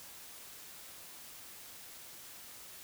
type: silence
effects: white hiss -51 dBFS RMS until 2.83 s